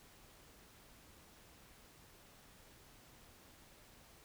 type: silence
effects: pink hiss -62 dBFS RMS until 4.24 s